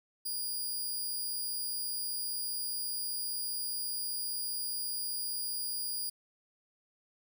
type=tone; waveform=10% pulse; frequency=4853 Hz; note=D#8; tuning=44 cents flat; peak=-27 dBFS; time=0.25-6.1 s; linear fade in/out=10 ms; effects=11-bit